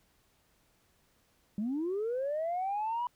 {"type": "linear sweep", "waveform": "sine", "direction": "up", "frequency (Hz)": [196, 987.8], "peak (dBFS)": -29, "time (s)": [1.58, 3.07], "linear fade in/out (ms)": 2, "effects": ["tanh soft clip ceiling -27 dBFS", "pink hiss -70 dBFS RMS until 3.15 s"]}